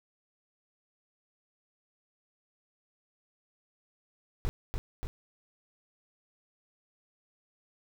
brown noise with echo, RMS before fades -29 dBFS, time 4.45-4.49 s, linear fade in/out 0 ms, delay 290 ms, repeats 2, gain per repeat -3 dB, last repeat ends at 5.07 s, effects none

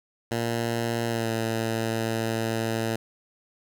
10% pulse tone with pitch glide, 116.5 to 113.05 Hz, A#2 to A2, -1 to +47 cents, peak -17 dBFS, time 0.31-2.96 s, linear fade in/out 5 ms, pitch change -52 cents, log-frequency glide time 1.07-1.3 s, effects none

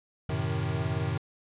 square chord, F# diminished seventh, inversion none, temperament equal with one note detuned, 92.5 / 110 / 129.16 / 155.56 Hz, F#2 / A2 / C3 / Eb3, 0 / 0 / -22 / 0 cents, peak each -34 dBFS, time 0.29-1.18 s, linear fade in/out 5 ms, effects resampled to 8000 Hz

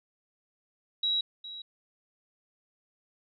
sine tone with echo, 3869 Hz, B7, 36 cents flat, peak -25 dBFS, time 1.03-1.21 s, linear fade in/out 5 ms, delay 410 ms, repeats 1, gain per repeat -14 dB, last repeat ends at 1.62 s, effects none

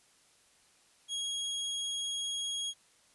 sawtooth tone, 3295 Hz, G#7, 14 cents flat, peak -30 dBFS, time 1.08-2.74 s, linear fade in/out 50 ms, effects white hiss -65 dBFS RMS until 3.14 s + resampled to 24000 Hz

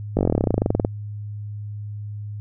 slowing click train, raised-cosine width 2 ms, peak -5 dBFS, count 22, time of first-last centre 0.17-0.849 s, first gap 19 ms, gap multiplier 1.05, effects added 104 Hz sine -29 dBFS peak until 2.4 s

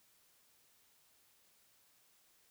silence, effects white hiss -70 dBFS RMS until 2.5 s

